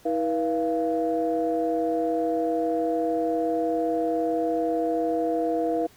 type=tone cluster; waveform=sine; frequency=321.5 / 483.9 / 686 Hz; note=E4 / B4 / F5; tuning=-43 / -35 / -31 cents; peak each=-26 dBFS; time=0.05-5.87 s; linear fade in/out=10 ms; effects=tanh soft clip ceiling -14 dBFS + pink hiss -55 dBFS RMS until 5.96 s